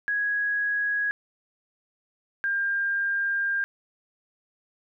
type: tone pair in turn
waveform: sine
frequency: 1661.2 / 1601.1 Hz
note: G#6 / G6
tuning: 0 / +36 cents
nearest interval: minor second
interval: 64 cents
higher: first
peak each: -23 dBFS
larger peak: neither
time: 0.08-1.11 / 2.44-3.64 s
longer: second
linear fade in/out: 0 ms
effects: none